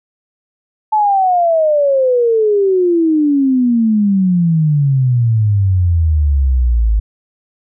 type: exponential sweep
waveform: sine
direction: down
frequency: 873 to 51.91 Hz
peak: -9 dBFS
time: 0.92-7 s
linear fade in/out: 10 ms
effects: none